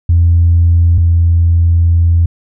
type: tone pair in turn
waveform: sine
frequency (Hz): 85 / 84.63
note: F2 / E2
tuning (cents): -46 / +46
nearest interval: unison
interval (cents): 8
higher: first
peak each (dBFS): -4 / -5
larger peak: first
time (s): 0.09-0.98 / 0.98-2.26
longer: second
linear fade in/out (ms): 5
effects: tanh soft clip ceiling -1 dBFS